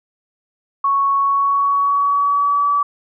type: tone with pitch glide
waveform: sine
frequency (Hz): 1108.7 to 1148.5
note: C#6 to D6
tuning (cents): 0 to -39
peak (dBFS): -13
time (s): 0.84-2.83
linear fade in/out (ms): 5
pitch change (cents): +61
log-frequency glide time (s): 1.17-2.71
effects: none